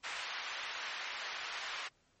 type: band-pass noise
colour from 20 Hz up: white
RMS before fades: -42 dBFS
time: 0.03-1.89 s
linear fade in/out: 20 ms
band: 940 to 2700 Hz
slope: 12 dB/octave
effects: pink hiss -72 dBFS RMS until 2.2 s + MP3 32 kbps